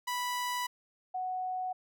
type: tone pair in turn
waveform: sawtooth / sine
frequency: 986 / 740.4 Hz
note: B5 / F#5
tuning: -3 / +1 cents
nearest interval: perfect fourth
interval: 496 cents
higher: first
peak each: -28 / -32 dBFS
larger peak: first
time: 0.07-0.67 / 1.14-1.73 s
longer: first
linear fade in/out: 10 ms
effects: none